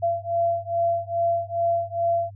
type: beating tone pair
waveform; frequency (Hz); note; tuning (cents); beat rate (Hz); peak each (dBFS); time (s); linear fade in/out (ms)
sine; 679 / 681.4; F5 / F5; -49 / -43; 2.4; -24; 0.02-2.31; 20
effects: added 100 Hz sine -39 dBFS peak until 2.35 s